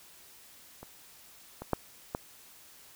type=clicks; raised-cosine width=1 ms; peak=-30 / -25 / -12 / -17 dBFS; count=4; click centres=0.83 / 1.62 / 1.733 / 2.149 s; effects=white hiss -55 dBFS RMS until 2.95 s